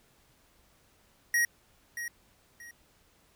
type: tone with echo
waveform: square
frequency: 1891 Hz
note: A#6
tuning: 24 cents sharp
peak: -24 dBFS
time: 1.34-1.45 s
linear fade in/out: 2 ms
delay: 630 ms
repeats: 2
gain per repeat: -11 dB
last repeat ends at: 2.71 s
effects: pink hiss -65 dBFS RMS until 3.35 s